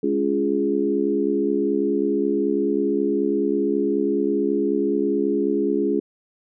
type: harmonic tone with a mistuned harmonic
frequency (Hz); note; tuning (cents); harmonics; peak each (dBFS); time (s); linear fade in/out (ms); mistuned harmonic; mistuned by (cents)
69.3; C#2; 0; 3 / 4 / 5 / 6; -27 / -23 / -24 / -23; 0.03-6; 5; 4; +25
effects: none